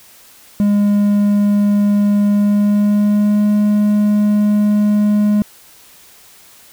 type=tone with pitch glide; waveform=triangle; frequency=204.8 to 208.3 Hz; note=G#3 to G#3; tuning=-24 to +5 cents; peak=-8 dBFS; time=0.6-5.42 s; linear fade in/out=0 ms; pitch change=+29 cents; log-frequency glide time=2.3-3.47 s; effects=white hiss -44 dBFS RMS until 6.72 s